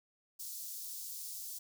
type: high-pass noise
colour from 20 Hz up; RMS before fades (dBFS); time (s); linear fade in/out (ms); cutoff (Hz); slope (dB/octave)
white; -44; 0.39-1.59; 10; 4700; 24
effects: none